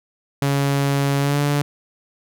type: tone with pitch glide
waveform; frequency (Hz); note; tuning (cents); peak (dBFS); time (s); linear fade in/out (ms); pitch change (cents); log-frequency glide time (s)
sawtooth; 140 to 144.52; C#3 to D3; +18 to -27; -13; 0.42-1.62; 2; +55; 1.2-1.38
effects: none